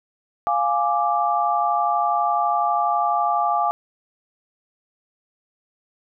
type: chord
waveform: sine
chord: D diminished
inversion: first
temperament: equal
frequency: 698.5 / 830.6 / 1174.7 Hz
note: F5 / Ab5 / D6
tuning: 0 / 0 / 0 cents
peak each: -22 dBFS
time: 0.47-3.71 s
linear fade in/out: 0 ms
effects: none